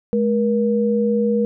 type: tone pair together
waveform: sine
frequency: 211.9 / 476.8 Hz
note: G#3 / A#4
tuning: +35 / +39 cents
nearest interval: octave + major second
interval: 1404 cents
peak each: -18 dBFS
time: 0.13-1.45 s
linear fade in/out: 0 ms
effects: none